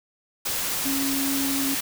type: tone in noise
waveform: sine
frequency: 274.1 Hz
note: C#4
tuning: 19 cents flat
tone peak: -25 dBFS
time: 0.85-1.75 s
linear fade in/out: 10 ms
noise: white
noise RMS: -27 dBFS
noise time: 0.45-1.81 s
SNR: -1 dB
effects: none